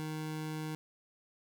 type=tone; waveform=25% pulse; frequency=155.56 Hz; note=D#3; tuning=in tune; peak=-33 dBFS; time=0-0.75 s; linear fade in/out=0 ms; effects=none